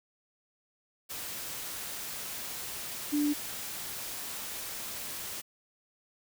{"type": "tone in noise", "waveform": "sine", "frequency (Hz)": 293.7, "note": "D4", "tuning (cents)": 0, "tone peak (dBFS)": -25, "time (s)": [3.12, 3.34], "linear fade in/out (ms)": 20, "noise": "white", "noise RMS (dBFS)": -39, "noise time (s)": [1.09, 5.42], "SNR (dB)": 11, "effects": []}